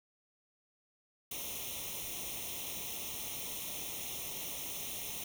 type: noise with comb filter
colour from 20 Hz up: white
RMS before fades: -41 dBFS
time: 1.31-5.24 s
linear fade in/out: 5 ms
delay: 0.32 ms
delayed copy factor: +0.85
effects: none